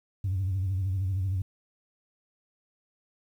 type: tone with vibrato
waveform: sine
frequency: 94.9 Hz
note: F#2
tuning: 44 cents sharp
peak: -24 dBFS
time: 0.24-1.42 s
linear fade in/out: 5 ms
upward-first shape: sine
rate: 13 Hz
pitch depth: 85 cents each way
effects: tanh soft clip ceiling -23 dBFS + 10-bit